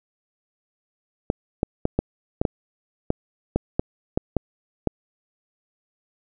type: clicks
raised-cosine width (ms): 2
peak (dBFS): -6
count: 12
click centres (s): 1.301 / 1.631 / 1.854 / 1.99 / 2.415 / 2.452 / 3.104 / 3.56 / 3.795 / 4.175 / 4.367 / 4.873
effects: none